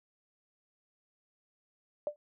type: tone with exponential decay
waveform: sine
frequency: 592 Hz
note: D5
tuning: 14 cents sharp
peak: -26 dBFS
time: 2.07-2.16 s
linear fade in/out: 1 ms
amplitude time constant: 19 ms
effects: none